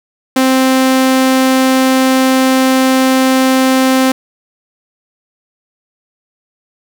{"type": "tone", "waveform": "sawtooth", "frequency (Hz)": 261.6, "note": "C4", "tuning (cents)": 0, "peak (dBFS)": -4, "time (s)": [0.36, 4.12], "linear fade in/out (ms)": 5, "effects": []}